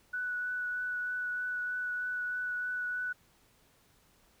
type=tone with vibrato; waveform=sine; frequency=1480 Hz; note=F#6; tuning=in tune; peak=-32 dBFS; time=0.13-3.13 s; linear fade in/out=10 ms; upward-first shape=triangle; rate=3.2 Hz; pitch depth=13 cents each way; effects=pink hiss -66 dBFS RMS until 4.4 s